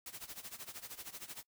white noise with tremolo, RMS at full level -45 dBFS, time 0.06-1.43 s, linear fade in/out 2 ms, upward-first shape sine, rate 13 Hz, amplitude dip 85%, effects noise-tail reverb RT60 0.1 s tail -23 dB re dry

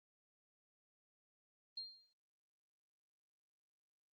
sine tone with exponential decay, 4202 Hz, C8, 7 cents sharp, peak -40 dBFS, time 1.77-2.13 s, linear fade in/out 5 ms, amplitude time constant 78 ms, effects noise-tail reverb RT60 0.1 s tail -20 dB re dry + Opus 32 kbps

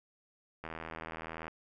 click train, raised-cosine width 0.5 ms, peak -26 dBFS, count 69, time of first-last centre 0.64-1.481 s, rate 80.9 Hz, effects none

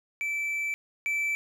triangle tone pair in turn, 2322 / 2322 Hz, D7 / D7, -20 / -20 cents, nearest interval unison, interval 0 cents, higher neither, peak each -26 / -24 dBFS, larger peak second, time 0.21-0.74 / 1.06-1.35 s, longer first, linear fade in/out 0 ms, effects none

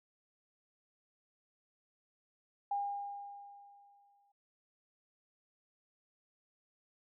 sine tone with exponential decay, 807 Hz, G#5, 50 cents flat, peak -31 dBFS, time 2.71-4.32 s, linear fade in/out 5 ms, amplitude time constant 350 ms, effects none

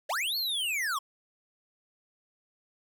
square linear two-way sweep, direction up then down, 493.9 to 4450 to 1031 Hz, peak -29 dBFS, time 0.09-0.99 s, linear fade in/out 10 ms, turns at 0.37 s, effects none

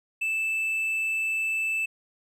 triangle tone, 2637 Hz, E7, in tune, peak -23 dBFS, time 0.21-1.86 s, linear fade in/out 10 ms, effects none

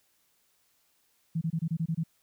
sine tone bursts, 163.1 Hz, E3, 18 cents flat, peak -26 dBFS, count 8, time 1.35-2.037 s, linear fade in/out 10 ms, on 64 ms, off 25 ms, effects white hiss -70 dBFS RMS until 2.22 s

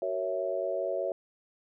sine chord, F# dominant seventh, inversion none, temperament equal with one note detuned, 376 / 466.2 / 554.4 / 659.3 Hz, F#4 / A#4 / C#5 / E5, +28 / 0 / 0 / 0 cents, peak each -36 / -38 / -32 / -33 dBFS, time 0.02-1.12 s, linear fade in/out 2 ms, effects none

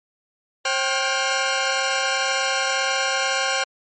15% pulse tone cluster, 536 / 783 / 1418 Hz, C5 / G5 / F6, +42 / -2 / +26 cents, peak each -18 dBFS, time 0.65-3.64 s, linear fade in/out 5 ms, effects MP3 32 kbps

